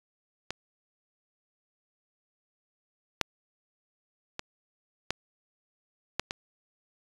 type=clicks; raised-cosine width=0.2 ms; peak=-15 / -6 / -16 / -10 / -9 / -15 dBFS; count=6; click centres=0.506 / 3.213 / 4.394 / 5.106 / 6.196 / 6.309 s; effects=resampled to 24000 Hz